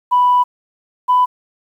sine tone pair in turn, 987.8 / 996.4 Hz, B5 / B5, 0 / +15 cents, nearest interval unison, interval 15 cents, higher second, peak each -8 dBFS, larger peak neither, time 0.11-0.44 / 1.08-1.26 s, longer first, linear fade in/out 20 ms, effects tanh soft clip ceiling -5 dBFS + 8-bit

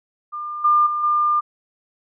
sine tone with level steps, 1200 Hz, D6, 37 cents sharp, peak -26 / -12 / -20 / -15 dBFS, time 0.32-1.41 s, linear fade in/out 20 ms, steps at 0.64 / 0.86 / 1.03 s, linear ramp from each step 10 ms, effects none

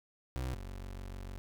30% pulse tone pair in turn, 64 / 46.66 Hz, C2 / F#1, -38 / +15 cents, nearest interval perfect fourth, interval 547 cents, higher first, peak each -32 / -39 dBFS, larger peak first, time 0.36-0.54 / 0.54-1.38 s, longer second, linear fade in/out 0 ms, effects none

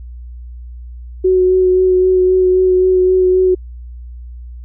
sine tone with vibrato, 369.9 Hz, F#4, in tune, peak -8 dBFS, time 1.24-3.55 s, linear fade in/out 10 ms, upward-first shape sine, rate 3.8 Hz, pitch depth 14 cents each way, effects added 60 Hz sine -28 dBFS peak until 4.64 s

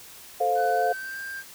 sine chord, F major, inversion first, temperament equal with one note detuned, 440 / 523.3 / 704.5 Hz, A4 / C5 / F5, 0 / 0 / +15 cents, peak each -28 / -28 / -22 dBFS, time 0.4-0.93 s, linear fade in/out 10 ms
triangle tone with pitch glide, 1503 to 1588.7 Hz, F#6 to G6, +27 to +23 cents, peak -31 dBFS, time 0.55-1.44 s, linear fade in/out 50 ms, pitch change +96 cents, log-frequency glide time 0.7-1.19 s
effects white hiss -46 dBFS RMS until 1.54 s

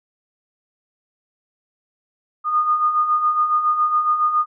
sine beating tone pair, 1220 / 1227.2 Hz, D#6 / D#6, -34 / -24 cents, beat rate 7.2 Hz, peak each -24 / -16 dBFS, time 2.44-4.46 s, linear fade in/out 50 ms, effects none

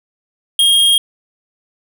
square tone, 3243 Hz, G#7, 42 cents flat, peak -9 dBFS, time 0.59-0.98 s, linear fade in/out 2 ms, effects none

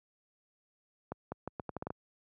accelerating click train, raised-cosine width 1 ms, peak -23 dBFS, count 9, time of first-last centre 1.12-1.905 s, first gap 200 ms, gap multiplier 0.78, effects high-pass 80 Hz 12 dB/octave

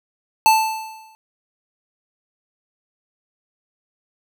square tone with exponential decay, 880 Hz, A5, in tune, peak -9 dBFS, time 0.46-1.15 s, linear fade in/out 0 ms, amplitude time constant 150 ms, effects none

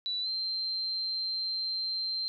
sine tone with pitch glide, 3951 to 4138 Hz, B7 to C8, 0 to -20 cents, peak -30 dBFS, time 0.06-2.28 s, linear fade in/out 0 ms, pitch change +80 cents, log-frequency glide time 0.21-0.28 s, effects none

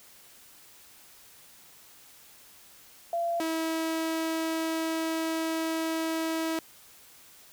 sine / sawtooth tone pair in turn, 682 / 323.6 Hz, F5 / E4, -41 / -32 cents, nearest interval octave + minor second, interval 1291 cents, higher first, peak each -26 / -24 dBFS, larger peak second, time 3.13-3.4 / 3.4-6.59 s, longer second, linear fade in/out 2 ms, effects white hiss -54 dBFS RMS until 7.52 s

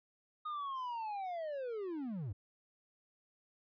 triangle linear sweep, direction down, 1244.5 to 85.8 Hz, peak -36 dBFS, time 0.45-2.33 s, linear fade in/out 10 ms, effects resampled to 11025 Hz

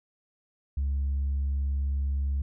sine tone, 69.3 Hz, C#2, in tune, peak -23 dBFS, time 0.77-2.42 s, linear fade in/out 5 ms, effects tanh soft clip ceiling -23 dBFS

